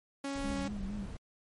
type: tone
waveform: sawtooth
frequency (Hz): 277.2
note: C#4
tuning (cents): 0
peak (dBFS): -31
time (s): 0.24-0.68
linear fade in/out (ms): 5
type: noise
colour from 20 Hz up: brown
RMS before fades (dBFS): -42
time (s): 0.35-1.17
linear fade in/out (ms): 5
type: tone with vibrato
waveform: sine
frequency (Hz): 200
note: G3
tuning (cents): +35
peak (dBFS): -37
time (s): 0.44-1.06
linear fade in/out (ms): 5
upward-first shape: sine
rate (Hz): 4.4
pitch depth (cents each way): 74
effects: MP3 48 kbps